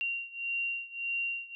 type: beating tone pair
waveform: sine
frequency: 2760 / 2761.7 Hz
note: F7 / F7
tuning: -21 / -20 cents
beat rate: 1.7 Hz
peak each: -34 / -36 dBFS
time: 0.01-1.55 s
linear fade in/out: 0 ms
effects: none

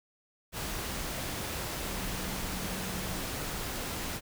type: tone in noise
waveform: sine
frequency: 186.7 Hz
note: F#3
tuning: 16 cents sharp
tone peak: -41 dBFS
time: 1.91-3.24 s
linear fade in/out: 50 ms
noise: pink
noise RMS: -36 dBFS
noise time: 0.52-4.21 s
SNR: -8 dB
effects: none

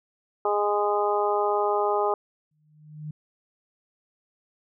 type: harmonic tone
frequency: 206.3 Hz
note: G#3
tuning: 11 cents flat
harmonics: 2 / 3 / 4 / 5 / 6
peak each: -25 / -29 / -26 / -31 / -30 dBFS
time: 0.45-2.14 s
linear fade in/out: 2 ms
type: tone with exponential growth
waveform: sine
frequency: 152.2 Hz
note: D#3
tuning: 38 cents flat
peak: -30 dBFS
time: 2.51-3.11 s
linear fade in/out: 5 ms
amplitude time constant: 130 ms
effects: none

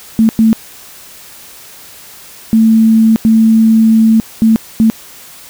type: tone bursts at uneven times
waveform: sine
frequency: 222.7 Hz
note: A3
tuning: 21 cents sharp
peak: -4 dBFS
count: 6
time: 0.19-0.29 / 0.39-0.53 / 2.53-3.16 / 3.25-4.2 / 4.42-4.56 / 4.8-4.9 s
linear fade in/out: 0 ms
effects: white hiss -35 dBFS RMS until 5.49 s

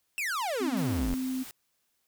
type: exponential sweep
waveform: 45% pulse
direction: down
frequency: 2752 to 38.89 Hz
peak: -29 dBFS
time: 0.18-1.14 s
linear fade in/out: 0 ms
type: tone with pitch glide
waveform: sine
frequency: 261.6 to 258.9 Hz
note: C4 to C4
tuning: 0 to -18 cents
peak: -29 dBFS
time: 0.6-1.44 s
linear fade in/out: 20 ms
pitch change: -18 cents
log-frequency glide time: 0.74-0.83 s
type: noise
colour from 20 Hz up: white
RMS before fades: -45 dBFS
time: 0.77-1.51 s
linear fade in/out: 0 ms
effects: white hiss -75 dBFS RMS until 2.07 s

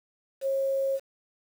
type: tone with quantisation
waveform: sine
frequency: 542 Hz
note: C#5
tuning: 39 cents flat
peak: -24 dBFS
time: 0.41-1 s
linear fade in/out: 50 ms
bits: 8
effects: none

